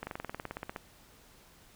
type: slowing click train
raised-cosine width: 0.5 ms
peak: -22 dBFS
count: 15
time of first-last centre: 0.03-0.762 s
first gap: 40 ms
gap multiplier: 1.04
effects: pink hiss -59 dBFS RMS until 1.75 s